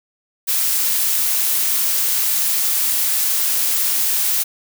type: noise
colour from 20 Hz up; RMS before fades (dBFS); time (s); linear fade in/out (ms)
blue; -18; 0.47-4.44; 20
effects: none